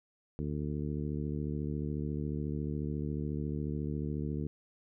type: harmonic tone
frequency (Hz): 74.1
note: D2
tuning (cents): +16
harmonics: 1 / 2 / 3 / 4 / 5 / 6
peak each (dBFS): -39 / -36 / -39 / -41 / -44 / -46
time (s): 0.39-4.47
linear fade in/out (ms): 0
effects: none